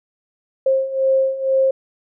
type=beating tone pair; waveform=sine; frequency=531 / 533.1 Hz; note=C5 / C5; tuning=+25 / +32 cents; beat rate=2.1 Hz; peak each=-20 / -16 dBFS; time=0.66-1.71 s; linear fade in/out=5 ms; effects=none